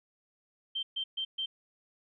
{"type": "tone bursts", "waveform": "sine", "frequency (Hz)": 3136, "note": "G7", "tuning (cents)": 0, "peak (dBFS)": -31, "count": 4, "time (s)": [0.75, 1.46], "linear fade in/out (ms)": 10, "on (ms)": 80, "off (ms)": 130, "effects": []}